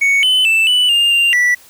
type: tone with pitch steps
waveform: triangle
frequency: 2225 / 3027 / 2651 / 2975 / 2809 / 2786 / 1959 Hz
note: C#7 / F#7 / E7 / F#7 / F7 / F7 / B6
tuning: +6 / +39 / +9 / +9 / +9 / -5 / -15 cents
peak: -8 dBFS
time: 0.01-1.55 s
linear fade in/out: 10 ms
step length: 220 ms
effects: white hiss -44 dBFS RMS until 1.69 s